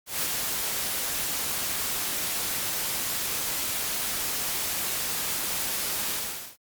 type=noise with ADSR envelope; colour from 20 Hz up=white; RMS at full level=-27 dBFS; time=0.06-6.57 s; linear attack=150 ms; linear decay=64 ms; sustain=-2 dB; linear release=450 ms; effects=Opus 48 kbps